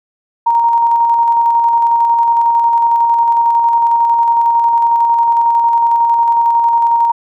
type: tone with tremolo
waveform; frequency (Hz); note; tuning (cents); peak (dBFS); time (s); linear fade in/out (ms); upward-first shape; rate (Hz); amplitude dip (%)
sine; 932.3; A#5; 0; -7; 0.46-7.12; 10; square; 11; 25
effects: none